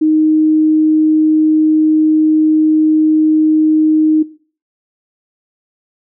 sine tone, 311.1 Hz, D#4, in tune, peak -8 dBFS, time 0.01-4.23 s, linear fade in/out 10 ms, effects noise-tail reverb RT60 0.4 s tail -17 dB re dry

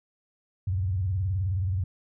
sine tone with vibrato, 93.4 Hz, F#2, 17 cents sharp, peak -24 dBFS, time 0.67-1.84 s, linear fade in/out 5 ms, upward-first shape square, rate 19 Hz, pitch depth 140 cents each way, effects none

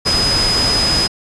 sine tone in noise, 5020 Hz, D#8, 15 cents sharp, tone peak -14 dBFS, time 0.05-1.08 s, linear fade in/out 20 ms, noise pink, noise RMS -19 dBFS, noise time 0.05-1.08 s, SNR +2 dB, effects resampled to 24000 Hz

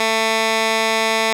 15% pulse tone with band-pass filter, 222.5 Hz, A3, 20 cents sharp, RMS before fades -18 dBFS, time 0-1.33 s, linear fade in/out 2 ms, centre 2700 Hz, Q 0.55, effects none

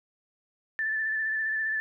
sine tone with vibrato, 1758 Hz, A6, 2 cents flat, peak -26 dBFS, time 0.79-1.8 s, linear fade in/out 0 ms, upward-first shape square, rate 15 Hz, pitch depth 19 cents each way, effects none

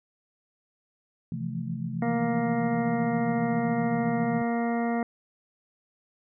sine chord, F major seventh, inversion second, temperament equal with one note detuned, 130.81 / 164.81 / 172.41 / 220 Hz, C3 / E3 / F3 / A3, 0 / 0 / -22 / 0 cents, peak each -35 dBFS, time 1.32-4.42 s, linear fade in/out 2 ms
harmonic tone, 234.1 Hz, A#3, 8 cents sharp, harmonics 1 / 2 / 3 / 4 / 5 / 6 / 8 / 9, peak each -26 / -33 / -31 / -41 / -42 / -42 / -40 / -45 dBFS, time 2.02-5.03 s, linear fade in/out 2 ms
effects none

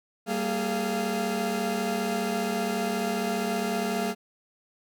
40% pulse tone cluster, 194.1 / 228.9 / 417.6 / 691 Hz, G3 / A#3 / G#4 / F5, -17 / -31 / +10 / -19 cents, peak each -31 dBFS, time 0.26-4.15 s, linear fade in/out 50 ms, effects none

